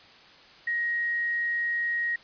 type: tone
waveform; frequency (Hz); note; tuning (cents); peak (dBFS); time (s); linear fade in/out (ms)
sine; 1885; A#6; +19; -25; 0.67-2.16; 5
effects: white hiss -52 dBFS RMS until 2.23 s + resampled to 11025 Hz